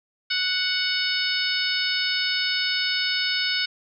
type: harmonic tone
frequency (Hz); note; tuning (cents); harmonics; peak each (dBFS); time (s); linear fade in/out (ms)
740; F#5; 0; 2 / 3 / 4 / 5 / 6 / 7; -29 / -29 / -29 / -29 / -29 / -29; 0.3-3.66; 10
effects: none